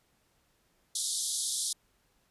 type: band-pass noise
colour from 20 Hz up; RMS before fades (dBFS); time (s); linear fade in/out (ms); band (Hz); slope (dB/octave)
white; -33; 0.95-1.73; 5; 3400 to 11000; 96
effects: pink hiss -71 dBFS RMS until 2.3 s + resampled to 32000 Hz